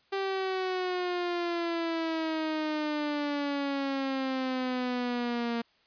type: exponential sweep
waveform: sawtooth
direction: down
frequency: 392 to 232.5 Hz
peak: -25 dBFS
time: 0.12-5.62 s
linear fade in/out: 10 ms
effects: white hiss -66 dBFS RMS until 5.86 s + resampled to 11025 Hz